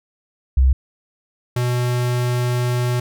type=tone pair in turn; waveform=sine / square; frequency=65.4 / 123 Hz; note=C2 / B2; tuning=0 / -7 cents; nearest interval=major seventh; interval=1093 cents; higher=second; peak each=-10 / -18 dBFS; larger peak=first; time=0.57-0.73 / 1.56-3 s; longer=second; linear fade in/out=5 ms; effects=none